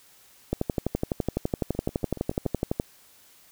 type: two click trains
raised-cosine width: 2 ms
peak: -24 / -11 dBFS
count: 6 / 28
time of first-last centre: 1.75-2.455 / 0.53-2.799 s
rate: 7.09 / 11.9 Hz
effects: white hiss -56 dBFS RMS until 3.51 s